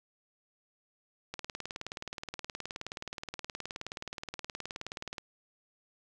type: click train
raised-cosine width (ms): 0.2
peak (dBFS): -21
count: 74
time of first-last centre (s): 1.34-5.182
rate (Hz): 19
effects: none